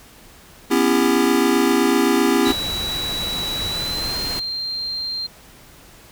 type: chord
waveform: square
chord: C# half-diminished seventh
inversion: third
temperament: just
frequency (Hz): 249.5 / 277.2 / 332.6 / 399.1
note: B3 / C#4 / E4 / G4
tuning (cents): +18 / 0 / +16 / +31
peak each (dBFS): -21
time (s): 0.7-2.53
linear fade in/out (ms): 20
type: tone with pitch glide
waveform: sine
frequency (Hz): 3917 to 4174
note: B7 to C8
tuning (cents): -15 to -5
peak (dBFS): -23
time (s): 2.45-5.27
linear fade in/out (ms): 10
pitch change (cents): +110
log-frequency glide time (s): 3.68-4.16
type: noise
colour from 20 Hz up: pink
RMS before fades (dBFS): -29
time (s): 2.46-4.4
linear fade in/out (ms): 10
effects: pink hiss -46 dBFS RMS until 6.11 s